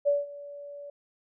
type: tone with ADSR envelope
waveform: sine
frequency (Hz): 574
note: D5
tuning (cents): -40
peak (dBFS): -19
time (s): 0.05-0.9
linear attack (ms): 27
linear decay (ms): 180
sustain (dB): -20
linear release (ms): 4
effects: none